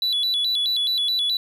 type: tone with vibrato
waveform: sine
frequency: 3673 Hz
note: A#7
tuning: 26 cents flat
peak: -17 dBFS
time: 0.02-1.37 s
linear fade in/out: 2 ms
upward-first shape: square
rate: 4.7 Hz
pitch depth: 130 cents each way
effects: tanh soft clip ceiling -18 dBFS + 9-bit